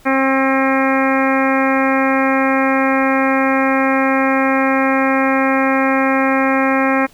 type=harmonic tone with a mistuned harmonic; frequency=267.7 Hz; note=C4; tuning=40 cents sharp; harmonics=1 / 2 / 3 / 4 / 5 / 6 / 7 / 8 / 9; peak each=-16 / -19 / -21 / -22 / -23 / -24 / -24 / -25 / -26 dBFS; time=0.05-7.07 s; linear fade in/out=20 ms; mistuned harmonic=5; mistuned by=-16 cents; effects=pink hiss -48 dBFS RMS until 7.13 s